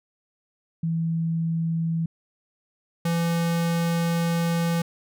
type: tone pair in turn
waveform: sine / square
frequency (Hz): 164.4 / 168.53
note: E3 / E3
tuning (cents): -4 / +39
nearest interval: unison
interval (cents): 43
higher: second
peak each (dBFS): -22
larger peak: neither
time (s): 0.83-2.06 / 3.05-4.82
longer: second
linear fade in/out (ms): 5
effects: none